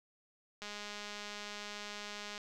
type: click train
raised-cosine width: 0.2 ms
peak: -27 dBFS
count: 365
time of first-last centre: 0.62-2.378 s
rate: 207 Hz
effects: none